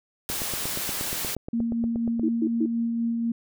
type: noise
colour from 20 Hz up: white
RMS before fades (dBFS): -30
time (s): 0.29-1.35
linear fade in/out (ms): 0
type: click train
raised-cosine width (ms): 2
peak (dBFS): -20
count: 17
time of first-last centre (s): 0.3-2.196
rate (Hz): 8.44
type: tone with tremolo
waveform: sine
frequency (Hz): 231.9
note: A#3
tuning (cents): -9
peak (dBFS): -22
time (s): 1.53-3.32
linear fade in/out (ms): 5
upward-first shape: sine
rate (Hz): 4.1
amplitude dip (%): 25
type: tone bursts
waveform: sine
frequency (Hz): 319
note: D#4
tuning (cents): +43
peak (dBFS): -21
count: 3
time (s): 2.23-2.661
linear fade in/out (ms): 5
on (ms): 57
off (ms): 130
effects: none